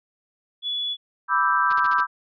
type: tone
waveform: sine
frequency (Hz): 3417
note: G#7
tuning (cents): +49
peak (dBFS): -24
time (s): 0.62-0.97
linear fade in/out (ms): 50
type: chord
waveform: sine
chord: E minor seventh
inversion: second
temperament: equal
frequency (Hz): 987.8 / 1174.7 / 1318.5 / 1568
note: B5 / D6 / E6 / G6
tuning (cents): 0 / 0 / 0 / 0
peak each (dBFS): -23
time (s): 1.28-2.07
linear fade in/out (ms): 50
type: noise bursts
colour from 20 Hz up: white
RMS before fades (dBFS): -34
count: 5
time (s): 1.7-2.009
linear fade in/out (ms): 5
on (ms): 29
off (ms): 41
effects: resampled to 11025 Hz